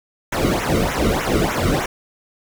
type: noise with flanger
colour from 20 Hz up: brown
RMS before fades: -19 dBFS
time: 0.32-1.86 s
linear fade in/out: 5 ms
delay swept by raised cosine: 0.21 to 1.21 ms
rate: 3.3 Hz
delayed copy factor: -0.95
effects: none